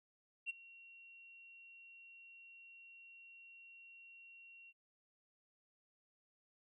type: tone with ADSR envelope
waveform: sine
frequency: 2740 Hz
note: F7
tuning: 34 cents flat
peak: -35 dBFS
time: 0.46-4.73 s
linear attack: 36 ms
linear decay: 17 ms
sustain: -21 dB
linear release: 40 ms
effects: tanh soft clip ceiling -33 dBFS